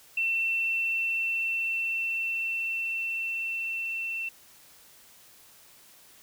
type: tone with level ramp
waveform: sine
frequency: 2692 Hz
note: E7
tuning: 36 cents sharp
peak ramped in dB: -24 to -30 dBFS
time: 0.17-4.29 s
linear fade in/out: 5 ms
effects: white hiss -55 dBFS RMS until 6.22 s